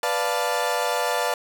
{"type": "chord", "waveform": "30% pulse", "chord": "B half-diminished seventh", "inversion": "none", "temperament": "equal", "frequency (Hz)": [493.9, 587.3, 698.5, 880], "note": ["B4", "D5", "F5", "A5"], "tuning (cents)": [0, 0, 0, 0], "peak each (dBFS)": -25, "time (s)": [0.03, 1.34], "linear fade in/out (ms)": 2, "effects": []}